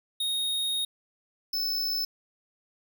square tone pair in turn, 3729 / 5261 Hz, A#7 / E8, 0 / -4 cents, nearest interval tritone, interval 596 cents, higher second, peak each -27 dBFS, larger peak neither, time 0.2-0.85 / 1.53-2.05 s, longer first, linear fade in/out 5 ms, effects none

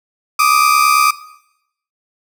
35% pulse tone pair together, 1175.4 / 1244.5 Hz, D6 / D#6, +1 / 0 cents, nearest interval minor second, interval 99 cents, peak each -11 dBFS, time 0.39-1.11 s, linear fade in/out 5 ms, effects noise-tail reverb RT60 0.8 s tail -17 dB re dry

